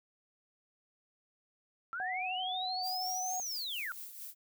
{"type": "linear two-way sweep", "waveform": "sine", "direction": "up then down", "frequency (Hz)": [1318.5, 6645, 1318.5], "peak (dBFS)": -36, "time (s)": [1.93, 3.92], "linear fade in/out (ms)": 0, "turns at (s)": 3.39}
{"type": "tone with vibrato", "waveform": "sine", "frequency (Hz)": 741, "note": "F#5", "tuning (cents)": 2, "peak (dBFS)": -36, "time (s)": [2, 3.4], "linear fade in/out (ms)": 0, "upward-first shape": "sine", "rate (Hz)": 13, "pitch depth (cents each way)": 19}
{"type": "noise with tremolo", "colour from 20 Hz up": "violet", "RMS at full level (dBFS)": -44, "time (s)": [2.82, 4.35], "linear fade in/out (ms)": 50, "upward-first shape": "triangle", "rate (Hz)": 4.4, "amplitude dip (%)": 60}
{"effects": []}